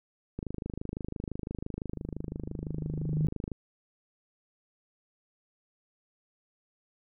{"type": "click train", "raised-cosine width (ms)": 3, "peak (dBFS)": -22, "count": 82, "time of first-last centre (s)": [0.39, 3.517], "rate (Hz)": 25.9}
{"type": "tone with exponential growth", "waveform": "sine", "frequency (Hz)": 153.7, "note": "D#3", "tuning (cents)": -21, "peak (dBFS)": -23, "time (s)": [1.93, 3.27], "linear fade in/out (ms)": 0, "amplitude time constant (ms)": 290}
{"effects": []}